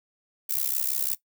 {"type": "noise with amplitude modulation", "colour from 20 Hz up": "violet", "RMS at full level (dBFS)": -23, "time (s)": [0.49, 1.15], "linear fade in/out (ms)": 10, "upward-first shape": "sine", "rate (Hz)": 65.8, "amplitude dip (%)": 100, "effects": ["noise-tail reverb RT60 0.1 s tail -17 dB re dry"]}